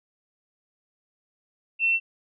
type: tone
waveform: sine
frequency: 2698 Hz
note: E7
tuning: 40 cents sharp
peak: -19 dBFS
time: 1.79-2 s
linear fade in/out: 50 ms
effects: none